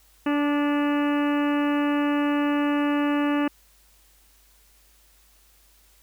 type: harmonic tone with a mistuned harmonic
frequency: 290.2 Hz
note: D4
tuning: 21 cents flat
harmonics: 1 / 2 / 3 / 4 / 5 / 6 / 7 / 8 / 9 / 10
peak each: -21 / -31 / -33 / -33 / -38 / -36 / -42 / -44 / -39 / -42 dBFS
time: 0.26-3.48 s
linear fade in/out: 5 ms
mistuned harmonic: 4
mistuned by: +21 cents
effects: added 50 Hz sine -59 dBFS peak until 6.02 s + white hiss -59 dBFS RMS until 6.02 s

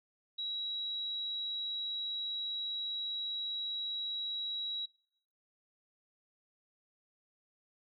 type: tone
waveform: sine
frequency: 3875 Hz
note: B7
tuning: 34 cents flat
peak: -35 dBFS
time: 0.38-4.86 s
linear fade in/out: 10 ms
effects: noise-tail reverb RT60 0.8 s tail -24 dB re dry

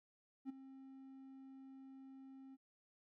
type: tone with ADSR envelope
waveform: triangle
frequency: 267 Hz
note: C4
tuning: 35 cents sharp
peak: -38 dBFS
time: 0.45-2.57 s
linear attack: 44 ms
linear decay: 13 ms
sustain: -14 dB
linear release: 33 ms
effects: none

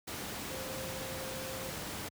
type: tone in noise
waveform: sine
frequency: 525 Hz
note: C5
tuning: 6 cents sharp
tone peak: -43 dBFS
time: 0.5-1.71 s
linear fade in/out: 10 ms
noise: pink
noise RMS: -40 dBFS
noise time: 0.07-2.09 s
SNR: -6 dB
effects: high-pass 80 Hz 12 dB/octave

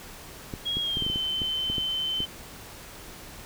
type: clicks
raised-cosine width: 3 ms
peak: -20 dBFS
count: 11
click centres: 0.538 / 0.77 / 0.971 / 1.023 / 1.065 / 1.1 / 1.159 / 1.418 / 1.7 / 1.782 / 2.204 s
type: tone with pitch glide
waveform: sine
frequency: 3295 to 3074 Hz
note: G#7 to G7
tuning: -14 to -35 cents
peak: -26 dBFS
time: 0.65-2.26 s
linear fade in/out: 20 ms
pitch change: -121 cents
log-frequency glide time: 0.81-1.1 s
effects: pink hiss -44 dBFS RMS until 3.45 s

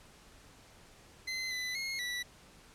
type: tone with pitch steps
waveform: 25% pulse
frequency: 2055 / 2004 / 2154 / 1959 Hz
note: C7 / B6 / C7 / B6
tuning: -32 / +25 / +50 / -15 cents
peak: -31 dBFS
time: 1.27-2.23 s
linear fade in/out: 10 ms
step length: 240 ms
effects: pink hiss -58 dBFS RMS until 2.74 s + low-pass 10000 Hz 12 dB/octave

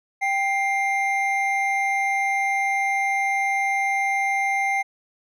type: tone pair together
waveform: triangle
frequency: 786.6 / 2100 Hz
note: G5 / C7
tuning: +6 / +6 cents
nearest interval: octave + perfect fourth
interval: 1700 cents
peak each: -21 dBFS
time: 0.21-4.83 s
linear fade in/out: 20 ms
effects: none

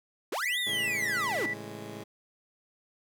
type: linear two-way sweep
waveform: 45% pulse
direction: up then down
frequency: 262.1 to 3763 to 262.1 Hz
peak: -30 dBFS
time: 0.32-1.46 s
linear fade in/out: 5 ms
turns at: 0.59 s
type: tone with tremolo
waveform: sine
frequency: 1970 Hz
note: B6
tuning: 5 cents flat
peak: -29 dBFS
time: 0.42-1.54 s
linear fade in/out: 10 ms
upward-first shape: triangle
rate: 3 Hz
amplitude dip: 35%
type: chord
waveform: 15% pulse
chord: A major seventh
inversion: none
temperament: just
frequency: 110 / 137.5 / 165 / 206.2 Hz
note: A2 / C#3 / E3 / G#3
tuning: 0 / -14 / +2 / -12 cents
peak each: -38 / -42 / -43 / -38 dBFS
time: 0.66-2.04 s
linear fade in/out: 10 ms
effects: none

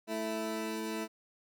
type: tone pair together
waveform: 20% pulse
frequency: 220 / 329.6 Hz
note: A3 / E4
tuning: 0 / 0 cents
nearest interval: perfect fifth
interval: 700 cents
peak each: -32 / -32 dBFS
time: 0.07-1.08 s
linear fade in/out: 50 ms
effects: none

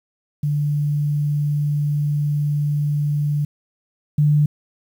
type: tone pair in turn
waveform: sine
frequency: 146.83 / 148.36 Hz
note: D3 / D3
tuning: 0 / +18 cents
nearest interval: unison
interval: 18 cents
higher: second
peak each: -17 / -12 dBFS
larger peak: second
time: 0.43-3.45 / 4.18-4.46 s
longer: first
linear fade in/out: 5 ms
effects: 8-bit

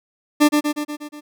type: tone with echo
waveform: 40% pulse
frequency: 297 Hz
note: D4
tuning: 20 cents sharp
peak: -9 dBFS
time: 0.4-0.49 s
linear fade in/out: 20 ms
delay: 120 ms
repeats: 6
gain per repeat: -4 dB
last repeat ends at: 1.21 s
effects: none

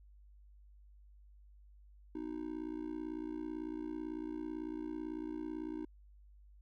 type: tone with amplitude modulation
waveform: triangle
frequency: 311.1 Hz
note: D#4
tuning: in tune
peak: -33 dBFS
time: 2.15-5.85 s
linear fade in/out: 5 ms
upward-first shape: sine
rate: 58 Hz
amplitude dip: 95%
effects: added 50 Hz sine -57 dBFS peak until 6.61 s

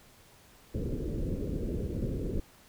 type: low-pass noise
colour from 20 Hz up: pink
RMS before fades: -33 dBFS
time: 0.74-2.4 s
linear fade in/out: 5 ms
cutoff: 500 Hz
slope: 48 dB/octave
effects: pink hiss -58 dBFS RMS until 2.68 s

